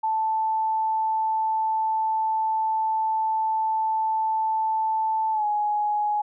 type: tone with pitch glide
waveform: sine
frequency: 880 to 837.4 Hz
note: A5 to G#5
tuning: 0 to +14 cents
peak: -21 dBFS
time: 0.03-6.22 s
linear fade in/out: 10 ms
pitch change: -86 cents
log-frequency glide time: 5.32-5.45 s
effects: none